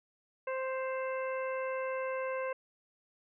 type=harmonic tone with a mistuned harmonic; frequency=523.3 Hz; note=C5; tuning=in tune; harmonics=1 / 2 / 3 / 4 / 5; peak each=-34 / -40 / -44 / -46 / -48 dBFS; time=0.47-2.53 s; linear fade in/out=5 ms; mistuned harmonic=5; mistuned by=+25 cents; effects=none